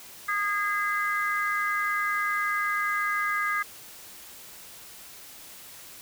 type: harmonic tone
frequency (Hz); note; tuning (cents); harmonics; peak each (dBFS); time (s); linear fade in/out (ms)
410; G#4; -22; 3 / 4 / 5; -28 / -29 / -30; 0.28-3.63; 10
effects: white hiss -46 dBFS RMS until 6.01 s